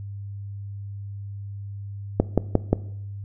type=click train; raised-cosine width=2 ms; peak=-3 dBFS; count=4; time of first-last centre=2.2-2.73 s; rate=5.66 Hz; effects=noise-tail reverb RT60 0.8 s tail -19 dB re dry + added 100 Hz sine -32 dBFS peak until 3.24 s